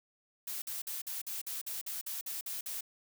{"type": "noise bursts", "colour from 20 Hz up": "blue", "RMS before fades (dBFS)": -39, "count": 12, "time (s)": [0.47, 2.809], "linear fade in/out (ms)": 5, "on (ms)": 150, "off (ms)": 49, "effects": []}